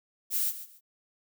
violet noise with echo, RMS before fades -28 dBFS, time 0.3-0.53 s, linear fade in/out 50 ms, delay 140 ms, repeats 2, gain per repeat -13 dB, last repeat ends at 0.81 s, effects none

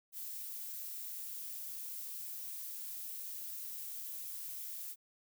violet noise, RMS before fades -44 dBFS, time 0.12-4.96 s, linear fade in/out 50 ms, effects none

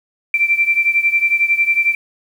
sine beating tone pair, 2344 / 2355 Hz, D7 / D7, -4 / +4 cents, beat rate 11 Hz, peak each -14 / -17 dBFS, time 0.34-1.95 s, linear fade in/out 2 ms, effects 7-bit

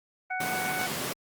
harmonic tone, 743 Hz, F#5, 7 cents sharp, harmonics 1 / 2 / 3, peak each -32 / -33 / -35 dBFS, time 0.3-0.87 s, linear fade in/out 10 ms
pink high-pass noise, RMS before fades -33 dBFS, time 0.4-1.13 s, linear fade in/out 5 ms, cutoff 140 Hz, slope 24 dB/octave
effects Opus 24 kbps

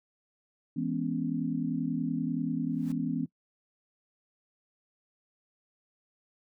sine chord, C# minor seventh, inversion first, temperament equal, 164.81 / 207.7 / 246.9 / 277.2 Hz, E3 / G#3 / B3 / C#4, 0 / 0 / 0 / 0 cents, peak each -34 / -38 / -32 / -33 dBFS, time 0.76-3.26 s, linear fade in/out 10 ms
pink noise with exponential growth, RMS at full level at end -49 dBFS, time 2.65-2.92 s, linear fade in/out 2 ms, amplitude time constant 58 ms
effects noise-tail reverb RT60 0.1 s tail -20 dB re dry

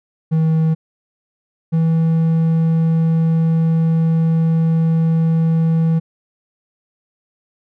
triangle tone pair in turn, 160 / 162.89 Hz, D#3 / E3, +49 / -20 cents, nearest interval unison, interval 31 cents, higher second, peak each -10 dBFS, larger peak neither, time 0.31-0.75 / 1.72-6 s, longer second, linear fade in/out 20 ms, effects none

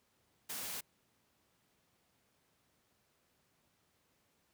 white noise, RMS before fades -42 dBFS, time 0.49-0.81 s, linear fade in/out 10 ms, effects pink hiss -75 dBFS RMS until 4.53 s + high-pass 80 Hz 12 dB/octave

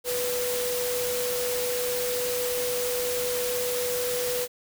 sine tone in noise, 492.9 Hz, B4, 3 cents flat, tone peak -27 dBFS, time 0.04-4.48 s, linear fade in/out 50 ms, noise white, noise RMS -31 dBFS, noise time 0.04-4.48 s, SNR +1 dB, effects none

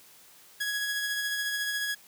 sawtooth tone with tremolo, 1667 Hz, G#6, 6 cents sharp, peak -24 dBFS, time 0.6-1.95 s, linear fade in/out 10 ms, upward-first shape sine, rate 14 Hz, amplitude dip 30%, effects white hiss -55 dBFS RMS until 2.07 s + high-pass 100 Hz 12 dB/octave

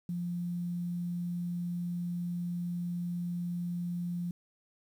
sine tone with quantisation, 174.61 Hz, F3, in tune, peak -32 dBFS, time 0.09-4.31 s, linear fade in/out 2 ms, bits 10, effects none

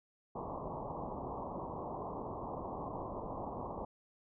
white low-pass noise, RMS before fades -42 dBFS, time 0.35-3.85 s, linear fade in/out 5 ms, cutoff 1100 Hz, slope 96 dB/octave, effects none

